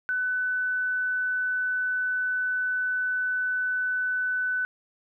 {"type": "tone", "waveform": "sine", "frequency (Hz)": 1500, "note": "F#6", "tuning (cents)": 23, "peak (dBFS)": -24, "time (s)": [0.09, 4.65], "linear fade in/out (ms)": 0, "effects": []}